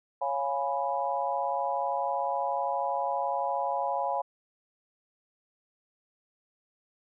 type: chord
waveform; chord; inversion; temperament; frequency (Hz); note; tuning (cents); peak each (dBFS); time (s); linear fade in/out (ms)
sine; C# dominant seventh; none; equal; 554.4 / 698.5 / 830.6 / 987.8; C#5 / E#5 / G#5 / B5; 0 / 0 / 0 / 0; -33 / -33 / -31 / -33; 0.21-4.22; 10
effects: none